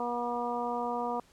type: harmonic tone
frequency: 240.7 Hz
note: B3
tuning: 44 cents flat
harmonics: 1 / 2 / 3 / 4 / 5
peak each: -38 / -36 / -35 / -35 / -40 dBFS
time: 0-1.2 s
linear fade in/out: 2 ms
effects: pink hiss -62 dBFS RMS until 1.32 s + low-pass 10000 Hz 12 dB/octave